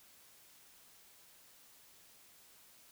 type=silence; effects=white hiss -62 dBFS RMS until 2.91 s